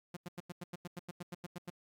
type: tone bursts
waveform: sawtooth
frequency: 176 Hz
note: F3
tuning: 14 cents sharp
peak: -37 dBFS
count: 14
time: 0.14-1.701 s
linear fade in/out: 5 ms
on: 27 ms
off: 91 ms
effects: AAC 64 kbps